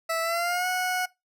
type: tone with pitch glide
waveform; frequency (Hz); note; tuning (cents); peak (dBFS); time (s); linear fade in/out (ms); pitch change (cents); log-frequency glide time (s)
20% pulse; 657 to 733.2; E5 to F#5; -6 to -16; -20; 0.09-1.06; 10; +190; 0.22-0.67
effects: noise-tail reverb RT60 0.2 s tail -21 dB re dry